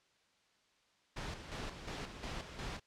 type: noise with tremolo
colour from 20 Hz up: pink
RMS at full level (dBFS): -42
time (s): 1.16-2.8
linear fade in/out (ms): 10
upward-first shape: square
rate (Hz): 2.8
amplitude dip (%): 55
effects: white hiss -72 dBFS RMS until 2.86 s + low-pass 5000 Hz 12 dB/octave